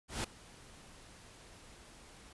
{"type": "noise with ADSR envelope", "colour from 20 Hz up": "pink", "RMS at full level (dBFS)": -35, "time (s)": [0.08, 2.33], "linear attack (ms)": 160, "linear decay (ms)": 6, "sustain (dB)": -21, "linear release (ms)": 7, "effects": ["resampled to 24000 Hz"]}